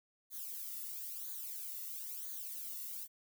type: noise with flanger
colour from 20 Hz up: violet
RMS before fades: -44 dBFS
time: 0.3-3.08 s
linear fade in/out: 50 ms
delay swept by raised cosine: 0.37 to 1.28 ms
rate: 1 Hz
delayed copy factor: -1
effects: none